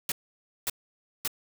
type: noise bursts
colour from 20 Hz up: white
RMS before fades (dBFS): -29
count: 3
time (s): 0.09-1.277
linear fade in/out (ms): 2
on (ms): 29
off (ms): 550
effects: none

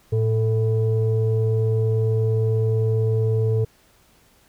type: tone pair together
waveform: sine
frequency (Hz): 111.38 / 442.2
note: A2 / A4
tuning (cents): +22 / +9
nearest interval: 2 octaves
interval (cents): 2387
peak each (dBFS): -17 / -22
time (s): 0.12-3.65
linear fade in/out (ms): 10
effects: tanh soft clip ceiling -12 dBFS + pink hiss -57 dBFS RMS until 4.48 s

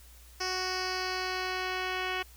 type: tone with low-pass filter sweep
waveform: 10% pulse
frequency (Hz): 370.4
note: F#4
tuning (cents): +2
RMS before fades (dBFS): -33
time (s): 0.4-2.23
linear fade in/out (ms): 10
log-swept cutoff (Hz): 5300 to 3300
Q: 4.2
effects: added 60 Hz sine -52 dBFS peak until 2.36 s + white hiss -57 dBFS RMS until 2.36 s

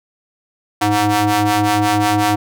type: ring-modulated tone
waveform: sawtooth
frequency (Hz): 207.7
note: G#3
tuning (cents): 0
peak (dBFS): -6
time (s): 0.81-2.36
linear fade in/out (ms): 10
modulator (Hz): 522
effects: none

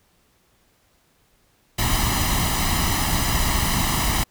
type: noise with comb filter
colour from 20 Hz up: pink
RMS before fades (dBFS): -21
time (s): 1.78-4.24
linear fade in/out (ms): 10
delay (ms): 1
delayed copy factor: +0.7
effects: pink hiss -62 dBFS RMS until 4.3 s

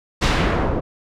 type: noise with low-pass filter sweep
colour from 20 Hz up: pink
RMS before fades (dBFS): -19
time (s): 0.21-0.81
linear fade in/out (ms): 20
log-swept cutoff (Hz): 5600 to 590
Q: 0.77
effects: none

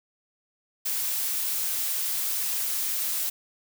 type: noise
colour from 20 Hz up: blue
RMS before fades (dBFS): -28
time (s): 0.85-3.3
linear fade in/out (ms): 10
effects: none

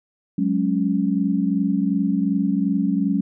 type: chord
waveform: sine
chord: F# suspended second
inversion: none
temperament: equal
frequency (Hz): 185 / 207.7 / 277.2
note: F#3 / G#3 / C#4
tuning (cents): 0 / 0 / 0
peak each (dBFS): -22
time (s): 0.38-3.21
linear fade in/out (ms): 5
effects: none

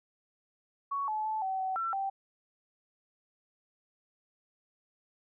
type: tone with pitch steps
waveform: sine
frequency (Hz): 1116 / 861 / 870 / 763 / 757 / 1346 / 780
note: C#6 / A5 / A5 / G5 / F#5 / E6 / G5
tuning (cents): +11 / -38 / -20 / -47 / +39 / +36 / -9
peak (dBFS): -30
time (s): 0.91-2.1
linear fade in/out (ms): 10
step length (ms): 170
effects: none

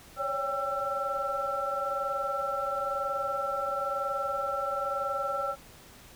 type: tone cluster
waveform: sine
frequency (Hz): 547 / 568 / 793 / 1342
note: C#5 / C#5 / G5 / E6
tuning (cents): -23 / +42 / +20 / +31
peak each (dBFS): -36 / -35 / -37 / -31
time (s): 0.16-5.56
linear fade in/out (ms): 50
effects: pink hiss -52 dBFS RMS until 6.15 s

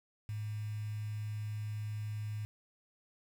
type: tone with quantisation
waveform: sine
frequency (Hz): 106.2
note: G#2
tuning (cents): +39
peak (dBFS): -36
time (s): 0.29-2.45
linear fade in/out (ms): 0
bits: 9
effects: none

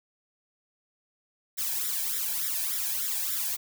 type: noise with flanger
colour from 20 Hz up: blue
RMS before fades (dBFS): -30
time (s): 1.57-3.57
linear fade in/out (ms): 20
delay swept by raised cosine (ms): 0.54 to 1.26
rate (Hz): 3.4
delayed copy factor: +0.8
effects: none

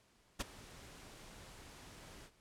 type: noise with ADSR envelope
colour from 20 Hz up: pink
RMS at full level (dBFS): -35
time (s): 0.39-2.31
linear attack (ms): 20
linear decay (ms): 17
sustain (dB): -20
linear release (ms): 67
effects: pink hiss -70 dBFS RMS until 2.4 s + low-pass 10000 Hz 12 dB/octave

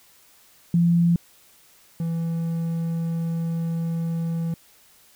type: tone pair in turn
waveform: sine / triangle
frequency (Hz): 170.9 / 165.94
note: F3 / E3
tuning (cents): -37 / +12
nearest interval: minor second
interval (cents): 51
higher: first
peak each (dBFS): -15 / -21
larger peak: first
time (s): 0.74-1.16 / 2-4.54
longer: second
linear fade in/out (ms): 2
effects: white hiss -55 dBFS RMS until 5.15 s

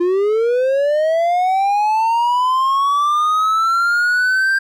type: linear sweep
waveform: triangle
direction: up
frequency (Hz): 343.6 to 1590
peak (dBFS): -11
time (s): 0-4.59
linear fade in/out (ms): 10
effects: none

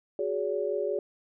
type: chord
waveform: sine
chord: F# suspended second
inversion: none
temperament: equal with one note detuned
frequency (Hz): 370 / 415.3 / 569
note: F#4 / G#4 / C#5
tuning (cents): 0 / 0 / +45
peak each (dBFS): -33 / -30 / -31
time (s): 0.19-0.99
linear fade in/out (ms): 2
effects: none

